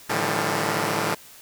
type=tone cluster; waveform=5% pulse; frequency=110.1 / 146.8 / 160.1 / 174.8 / 200.2 Hz; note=A2 / D3 / D#3 / F3 / G3; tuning=+2 / 0 / +50 / +2 / +37 cents; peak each=-18 dBFS; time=0.09-1.15 s; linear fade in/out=10 ms; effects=white hiss -47 dBFS RMS until 1.41 s